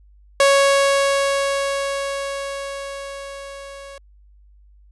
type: tone with level ramp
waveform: sawtooth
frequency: 554.4 Hz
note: C#5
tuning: in tune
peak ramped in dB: -7 to -32 dBFS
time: 0.4-3.98 s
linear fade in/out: 2 ms
effects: added 50 Hz sine -47 dBFS peak until 4.91 s + resampled to 24000 Hz